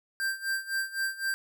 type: tone with tremolo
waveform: square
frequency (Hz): 1576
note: G6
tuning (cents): +9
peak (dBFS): -27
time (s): 0.2-1.34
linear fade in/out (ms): 0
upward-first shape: sine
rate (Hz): 3.9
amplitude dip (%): 85
effects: none